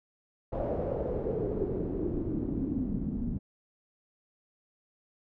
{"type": "noise with low-pass filter sweep", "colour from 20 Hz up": "pink", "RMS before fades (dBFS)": -32, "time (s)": [0.52, 3.39], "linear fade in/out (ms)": 10, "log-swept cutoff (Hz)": [610, 210], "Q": 4.3, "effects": []}